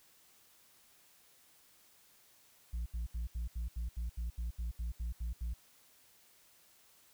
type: tone bursts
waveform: sine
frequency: 57.9 Hz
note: A#1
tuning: 11 cents flat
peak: -32 dBFS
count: 14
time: 2.73-5.538 s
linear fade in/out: 10 ms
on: 130 ms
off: 76 ms
effects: tanh soft clip ceiling -34 dBFS + white hiss -65 dBFS RMS until 7.13 s